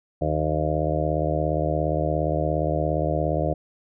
harmonic tone, 77.2 Hz, D#2, 13 cents flat, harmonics 1 / 2 / 4 / 5 / 6 / 7 / 8 / 9, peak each -28 / -27 / -30 / -33 / -33 / -29 / -28 / -30 dBFS, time 0.21-3.54 s, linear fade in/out 10 ms, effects none

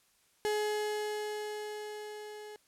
35% pulse tone with level ramp, 422.2 Hz, G#4, 29 cents sharp, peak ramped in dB -27 to -43 dBFS, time 0.45-2.56 s, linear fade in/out 0 ms, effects white hiss -69 dBFS RMS until 2.67 s + low-pass 12000 Hz 12 dB/octave

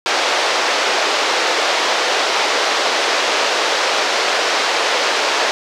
pink band-pass noise, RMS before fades -17 dBFS, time 0.06-5.51 s, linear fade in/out 0 ms, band 440 to 5700 Hz, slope 24 dB/octave, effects none

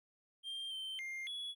triangle tone with pitch steps, 3182 / 3111 / 2112 / 3380 Hz, G7 / G7 / C7 / G#7, +25 / -14 / +16 / +30 cents, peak -39 dBFS, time 0.43-1.55 s, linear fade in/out 50 ms, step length 280 ms, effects none

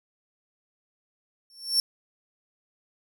40% pulse tone with exponential growth, 5440 Hz, F8, 46 cents flat, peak -16 dBFS, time 1.5-1.8 s, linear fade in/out 1 ms, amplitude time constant 65 ms, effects none

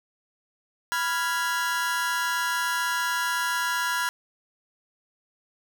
40% pulse chord, F diminished, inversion second, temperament equal, 987.8 / 1396.9 / 1661.2 Hz, Cb6 / F6 / Ab6, 0 / 0 / 0 cents, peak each -28 dBFS, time 0.92-4.09 s, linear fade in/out 0 ms, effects none

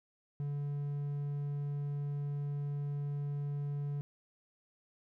triangle tone, 143.8 Hz, D3, 36 cents flat, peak -32 dBFS, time 0.4-4.01 s, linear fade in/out 0 ms, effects none

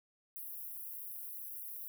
white high-pass noise, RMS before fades -45 dBFS, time 0.36-1.88 s, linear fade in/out 0 ms, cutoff 11000 Hz, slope 48 dB/octave, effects none

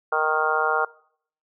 harmonic tone, 155.56 Hz, D#3, in tune, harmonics 3 / 4 / 5 / 6 / 7 / 8 / 9, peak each -27 / -30 / -26 / -30 / -28 / -29 / -25 dBFS, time 0.12-0.85 s, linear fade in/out 5 ms, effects noise-tail reverb RT60 0.6 s tail -22 dB re dry

